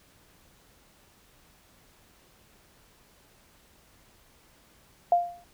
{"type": "tone with exponential decay", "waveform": "sine", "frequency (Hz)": 698.5, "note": "F5", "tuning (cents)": 0, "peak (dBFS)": -15, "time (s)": [5.12, 5.44], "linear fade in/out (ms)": 2, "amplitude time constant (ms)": 68, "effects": ["pink hiss -60 dBFS RMS until 5.53 s"]}